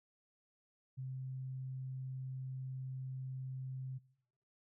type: tone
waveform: sine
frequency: 130.81 Hz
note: C3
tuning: in tune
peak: -40 dBFS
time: 0.97-3.99 s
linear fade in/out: 20 ms
effects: noise-tail reverb RT60 0.8 s tail -23 dB re dry